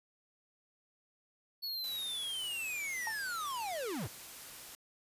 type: linear sweep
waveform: square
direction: down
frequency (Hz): 4435 to 73.42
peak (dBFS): -37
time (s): 1.62-4.08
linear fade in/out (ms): 20
type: noise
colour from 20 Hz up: white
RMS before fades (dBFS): -49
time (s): 1.84-4.75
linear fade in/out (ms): 0
type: tone with exponential decay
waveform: triangle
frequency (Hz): 880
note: A5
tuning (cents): 0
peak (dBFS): -32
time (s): 3.07-3.19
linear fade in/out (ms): 1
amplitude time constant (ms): 26
effects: resampled to 32000 Hz